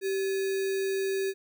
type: tone with sample-and-hold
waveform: sine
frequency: 387.2 Hz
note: G4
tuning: 21 cents flat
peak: -26 dBFS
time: 0.01-1.34 s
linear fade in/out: 50 ms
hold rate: 2100 Hz
effects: none